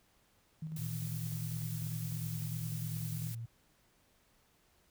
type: tone with tremolo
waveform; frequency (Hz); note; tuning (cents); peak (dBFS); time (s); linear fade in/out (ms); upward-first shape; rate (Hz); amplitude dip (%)
sine; 158.2; D#3; +29; -37; 0.62-3.32; 5; square; 10; 40
type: noise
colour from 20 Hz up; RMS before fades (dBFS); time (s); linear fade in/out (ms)
blue; -47; 0.76-3.35; 5
type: tone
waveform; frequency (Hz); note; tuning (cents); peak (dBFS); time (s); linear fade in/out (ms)
sine; 115.3; A#2; -19; -39; 0.78-3.46; 10
effects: pink hiss -70 dBFS RMS until 4.9 s